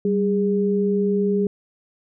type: tone pair together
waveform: sine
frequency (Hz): 194.8 / 409.4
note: G3 / G#4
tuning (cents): -11 / -25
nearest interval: octave + minor second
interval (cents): 1286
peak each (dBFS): -20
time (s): 0.05-1.47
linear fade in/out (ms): 2
effects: none